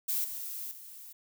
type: noise with level steps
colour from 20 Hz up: violet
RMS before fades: -31 / -39 / -48 dBFS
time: 0.08-1.13 s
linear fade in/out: 10 ms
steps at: 0.24 / 0.71 s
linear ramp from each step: 5 ms
effects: none